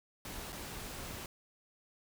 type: noise with dropouts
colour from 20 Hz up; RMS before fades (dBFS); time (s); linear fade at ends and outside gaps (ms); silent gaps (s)
pink; -44; 0.25-1.26; 2; 0.523-0.527
effects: none